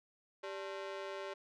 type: ring-modulated tone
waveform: sawtooth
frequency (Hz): 487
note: B4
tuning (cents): -24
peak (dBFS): -34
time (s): 0.43-1.34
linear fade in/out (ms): 10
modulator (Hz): 94.8
effects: low-pass 4000 Hz 12 dB/octave